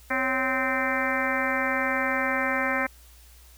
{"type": "harmonic tone with a mistuned harmonic", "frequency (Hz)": 259.6, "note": "C4", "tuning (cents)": -13, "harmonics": [1, 2, 3, 4, 5, 6, 7, 8, 9], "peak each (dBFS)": [-32, -31, -34, -33, -33, -31, -30, -31, -35], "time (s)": [0.1, 2.87], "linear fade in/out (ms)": 10, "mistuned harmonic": 2, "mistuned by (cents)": 97, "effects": ["added 60 Hz sine -50 dBFS peak until 3.57 s", "white hiss -55 dBFS RMS until 3.57 s"]}